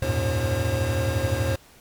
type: tone cluster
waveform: square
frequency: 81.4 / 95.2 / 106.6 / 118.8 / 537 Hz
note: E2 / F#2 / G#2 / A#2 / C5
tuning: -21 / +50 / +46 / +33 / +45 cents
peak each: -29 dBFS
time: 0.02-1.56 s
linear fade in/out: 5 ms
effects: pink hiss -52 dBFS RMS until 1.8 s + MP3 96 kbps